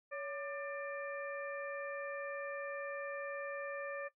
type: harmonic tone with a mistuned harmonic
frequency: 595 Hz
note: D5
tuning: 22 cents sharp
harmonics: 1 / 2 / 3 / 4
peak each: -41 / -47 / -46 / -51 dBFS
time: 0.11-4.09 s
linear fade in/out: 20 ms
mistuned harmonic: 1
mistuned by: -99 cents
effects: noise-tail reverb RT60 0.1 s tail -17 dB re dry